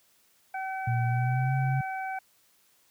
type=harmonic tone; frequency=763 Hz; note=G5; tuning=47 cents flat; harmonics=1 / 2 / 3; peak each=-32 / -38 / -42 dBFS; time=0.54-2.19 s; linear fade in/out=5 ms
type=tone with pitch glide; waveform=sine; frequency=118.7 to 133.24 Hz; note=A#2 to C3; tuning=+32 to +32 cents; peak=-24 dBFS; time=0.87-1.81 s; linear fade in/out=5 ms; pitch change=+200 cents; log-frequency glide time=1.07-1.54 s
effects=white hiss -65 dBFS RMS until 2.9 s + high-pass 60 Hz 12 dB/octave